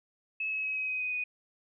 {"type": "tone with pitch steps", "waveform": "sine", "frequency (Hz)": [2589, 2571, 2553, 2536, 2518, 2501, 2484], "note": ["E7", "E7", "D#7", "D#7", "D#7", "D#7", "D#7"], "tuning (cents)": [-32, -44, 44, 32, 20, 8, -3], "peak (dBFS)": -30, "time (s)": [0.4, 1.24], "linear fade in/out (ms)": 5, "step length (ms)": 120, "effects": []}